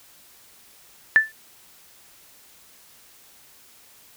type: tone with exponential decay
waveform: sine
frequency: 1760 Hz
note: A6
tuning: in tune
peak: -7 dBFS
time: 1.16-1.32 s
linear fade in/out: 0 ms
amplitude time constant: 33 ms
effects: white hiss -52 dBFS RMS until 4.16 s